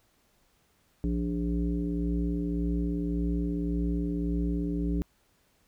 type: tone with frequency modulation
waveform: sine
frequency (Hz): 174.61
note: F3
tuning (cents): 0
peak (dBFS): -26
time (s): 1.04-5.02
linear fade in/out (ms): 0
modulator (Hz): 117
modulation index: 1.4
effects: pink hiss -68 dBFS RMS until 5.67 s